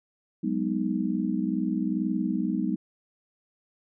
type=chord; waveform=sine; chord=G# minor seventh; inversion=third; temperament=just; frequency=186.89 / 207.7 / 249.2 / 311.5 Hz; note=F#3 / G#3 / B3 / D#4; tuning=+18 / 0 / +16 / +2 cents; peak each=-30 dBFS; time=0.43-2.76 s; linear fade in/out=10 ms; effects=none